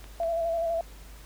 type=clicks; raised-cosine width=0.3 ms; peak=-30 dBFS; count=2; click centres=0.042 / 0.233 s
type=tone with vibrato; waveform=sine; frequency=668 Hz; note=E5; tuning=23 cents sharp; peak=-25 dBFS; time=0.2-0.81 s; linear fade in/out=2 ms; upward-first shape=square; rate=12 Hz; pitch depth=24 cents each way
effects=added 50 Hz sine -45 dBFS peak until 1.25 s + pink hiss -52 dBFS RMS until 1.25 s